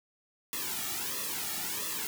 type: noise with flanger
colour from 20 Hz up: white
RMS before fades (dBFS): -35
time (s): 0.53-2.07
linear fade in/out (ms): 0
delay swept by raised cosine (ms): 1.3 to 1.97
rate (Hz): 1.5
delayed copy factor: -1
effects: none